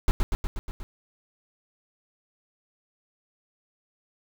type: noise with echo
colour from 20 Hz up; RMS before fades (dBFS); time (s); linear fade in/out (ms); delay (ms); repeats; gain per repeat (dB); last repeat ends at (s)
brown; -18; 0.08-0.11; 0; 120; 6; -3; 0.83
effects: none